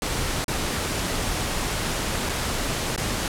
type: noise with dropouts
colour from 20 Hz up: pink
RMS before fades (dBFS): -26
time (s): 0.02-3.28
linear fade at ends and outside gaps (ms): 1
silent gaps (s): 0.444-0.481 / 2.291-2.294 / 2.962-2.977
effects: low-pass 11000 Hz 12 dB/octave